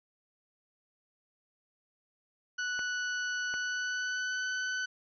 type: tone with pitch glide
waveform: 40% pulse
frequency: 1480 to 1505.9 Hz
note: F#6 to F#6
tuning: 0 to +30 cents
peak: -31 dBFS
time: 2.58-4.86 s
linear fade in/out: 10 ms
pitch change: +30 cents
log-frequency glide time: 3.53-4.47 s
type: clicks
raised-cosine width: 0.5 ms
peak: -27 dBFS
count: 2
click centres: 2.792 / 3.54 s
effects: resampled to 16000 Hz